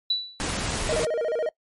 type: tone with exponential decay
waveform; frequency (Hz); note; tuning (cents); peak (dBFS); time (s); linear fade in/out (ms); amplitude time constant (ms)
sine; 3953; B7; +1; -18; 0.1-0.45; 5; 75
type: noise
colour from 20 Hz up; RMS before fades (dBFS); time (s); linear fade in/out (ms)
pink; -28; 0.4-1.05; 0
type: tone with vibrato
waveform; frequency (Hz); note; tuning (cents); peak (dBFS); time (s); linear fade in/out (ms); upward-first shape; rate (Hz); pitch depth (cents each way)
triangle; 540; C#5; -45; -21; 0.89-1.49; 2; square; 14; 250
effects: noise-tail reverb RT60 0.1 s tail -21 dB re dry + MP3 48 kbps